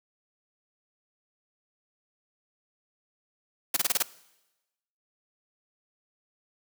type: noise bursts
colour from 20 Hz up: white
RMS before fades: -24 dBFS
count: 6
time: 3.74-4.026 s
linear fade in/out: 5 ms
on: 26 ms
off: 26 ms
effects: noise-tail reverb RT60 1.0 s tail -20 dB re dry + high-pass 200 Hz 12 dB/octave